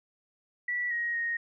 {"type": "tone with pitch steps", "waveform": "sine", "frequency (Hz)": [1953, 1886, 1866], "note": ["B6", "A#6", "A#6"], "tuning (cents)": [-20, 20, 1], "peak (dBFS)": -28, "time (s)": [0.68, 1.37], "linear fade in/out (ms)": 5, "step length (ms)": 230, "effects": []}